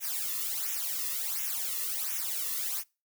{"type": "noise with flanger", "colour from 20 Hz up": "blue", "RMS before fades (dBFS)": -33, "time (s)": [0, 2.84], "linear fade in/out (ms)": 50, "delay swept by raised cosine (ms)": [0.22, 1.32], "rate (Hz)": 1.4, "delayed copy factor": -1, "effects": ["noise-tail reverb RT60 0.3 s tail -25 dB re dry"]}